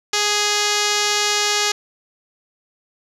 5% pulse tone with low-pass filter, 415.3 Hz, G#4, in tune, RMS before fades -19 dBFS, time 0.13-1.72 s, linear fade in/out 5 ms, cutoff 7300 Hz, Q 3.6, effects none

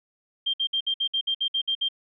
sine tone bursts, 3178 Hz, G7, 23 cents sharp, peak -22 dBFS, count 11, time 0.46-1.887 s, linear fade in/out 10 ms, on 77 ms, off 58 ms, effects none

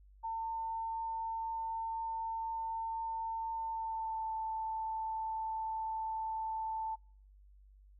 sine tone with pitch glide, 901 to 885 Hz, A5 to A5, +41 to +10 cents, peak -35 dBFS, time 0.23-6.96 s, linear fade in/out 20 ms, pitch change -31 cents, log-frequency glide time 3.59-4.31 s, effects noise-tail reverb RT60 0.5 s tail -26 dB re dry + added 49 Hz sine -57 dBFS peak until 7.99 s

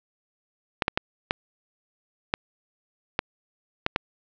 clicks, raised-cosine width 0.3 ms, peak -5 dBFS, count 8, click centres 0.822 / 0.881 / 0.975 / 1.309 / 2.339 / 3.191 / 3.864 / 3.961 s, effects low-pass 4000 Hz 12 dB/octave

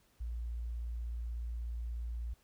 sine tone, 58.27 Hz, A#1, in tune, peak -36 dBFS, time 0.2-2.34 s, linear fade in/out 10 ms, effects pink hiss -70 dBFS RMS until 2.43 s

